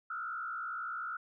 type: tone with frequency modulation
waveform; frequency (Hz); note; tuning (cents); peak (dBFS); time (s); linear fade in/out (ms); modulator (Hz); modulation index
sine; 1366; F6; -39; -36; 0.1-1.17; 5; 61; 1.3
effects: none